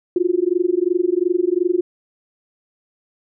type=tone with amplitude modulation; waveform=sine; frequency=355.8 Hz; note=F4; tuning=32 cents sharp; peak=-11 dBFS; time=0.16-1.81 s; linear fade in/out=2 ms; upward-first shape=sine; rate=22.8 Hz; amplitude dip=100%; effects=none